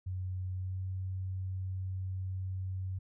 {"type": "tone with pitch glide", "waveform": "sine", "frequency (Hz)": [92.5, 93.85], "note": ["F#2", "F#2"], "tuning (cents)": [0, 25], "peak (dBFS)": -34, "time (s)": [0.06, 2.99], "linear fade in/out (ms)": 10, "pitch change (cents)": 25, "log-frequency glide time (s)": [0.54, 0.81], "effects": []}